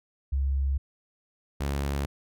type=tone pair in turn; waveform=sine / sawtooth; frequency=68.2 / 70.12 Hz; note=C#2 / C#2; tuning=-28 / +20 cents; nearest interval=unison; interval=48 cents; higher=second; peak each=-23 dBFS; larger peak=neither; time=0.32-0.78 / 1.6-2.06 s; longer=neither; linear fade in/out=10 ms; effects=none